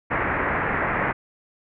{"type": "low-pass noise", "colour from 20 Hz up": "white", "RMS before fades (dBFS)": -24, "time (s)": [0.1, 1.13], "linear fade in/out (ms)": 20, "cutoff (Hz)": 2100, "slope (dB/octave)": 48, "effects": []}